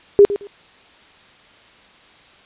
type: tone with echo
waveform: sine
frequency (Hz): 405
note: G#4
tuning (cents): -43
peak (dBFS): -4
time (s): 0.19-0.25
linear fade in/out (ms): 0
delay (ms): 110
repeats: 2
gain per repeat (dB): -14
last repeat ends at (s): 0.47
effects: white hiss -48 dBFS RMS until 2.45 s + resampled to 8000 Hz

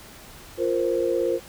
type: chord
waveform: sine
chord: F suspended fourth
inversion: none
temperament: equal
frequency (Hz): 349.2 / 466.2 / 523.3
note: F4 / Bb4 / C5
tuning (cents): 0 / 0 / 0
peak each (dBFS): -25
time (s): 0.57-1.4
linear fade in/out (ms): 50
effects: pink hiss -45 dBFS RMS until 1.48 s

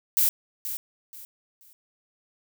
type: noise with echo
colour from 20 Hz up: violet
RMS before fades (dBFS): -21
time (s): 0.17-0.29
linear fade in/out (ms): 0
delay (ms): 480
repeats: 3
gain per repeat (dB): -11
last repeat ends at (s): 1.73
effects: none

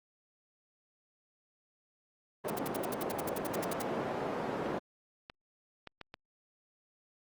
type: band-pass noise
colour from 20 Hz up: white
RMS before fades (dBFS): -36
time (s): 2.44-4.79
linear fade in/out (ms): 10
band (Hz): 180 to 670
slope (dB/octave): 12
type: noise bursts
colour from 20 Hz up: white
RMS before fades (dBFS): -39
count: 16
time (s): 2.48-3.822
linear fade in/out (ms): 5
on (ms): 22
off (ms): 66
type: clicks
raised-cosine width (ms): 0.3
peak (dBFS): -28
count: 5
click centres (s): 4.661 / 5.299 / 5.873 / 6.013 / 6.141
effects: Opus 24 kbps

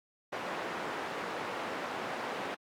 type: band-pass noise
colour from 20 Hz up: white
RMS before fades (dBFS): -38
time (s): 0.32-2.55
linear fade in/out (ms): 10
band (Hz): 240 to 1300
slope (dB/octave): 12
effects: AAC 64 kbps

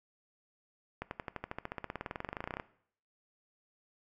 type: accelerating click train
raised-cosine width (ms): 0.5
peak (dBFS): -22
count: 30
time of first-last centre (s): 1.02-2.599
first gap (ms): 91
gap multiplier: 0.96
effects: noise-tail reverb RT60 0.6 s tail -18 dB re dry

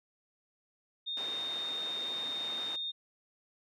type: tone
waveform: sine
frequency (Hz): 3669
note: A#7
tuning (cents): -28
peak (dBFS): -34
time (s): 1.06-2.92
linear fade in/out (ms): 20
type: band-pass noise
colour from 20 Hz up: pink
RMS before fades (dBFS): -47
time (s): 1.17-2.76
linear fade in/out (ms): 2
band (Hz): 320 to 4500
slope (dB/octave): 12
effects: none

